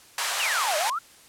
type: high-pass noise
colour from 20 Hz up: pink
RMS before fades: -27 dBFS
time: 0.18-0.9 s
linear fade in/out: 2 ms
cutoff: 770 Hz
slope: 24 dB/octave
type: exponential two-way sweep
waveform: sine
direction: down then up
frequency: 3100 to 580 to 1434 Hz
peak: -25 dBFS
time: 0.39-0.99 s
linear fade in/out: 10 ms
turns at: 0.77 s
effects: white hiss -52 dBFS RMS until 1.28 s + low-pass 11000 Hz 12 dB/octave